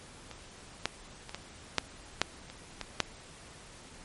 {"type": "clicks", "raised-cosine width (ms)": 0.2, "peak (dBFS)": [-26, -10, -24, -19, -7, -6, -27, -18, -7], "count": 9, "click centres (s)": [0.313, 0.856, 1.294, 1.346, 1.783, 2.216, 2.5, 2.813, 3.003], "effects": ["pink hiss -51 dBFS RMS until 4.04 s", "MP3 48 kbps"]}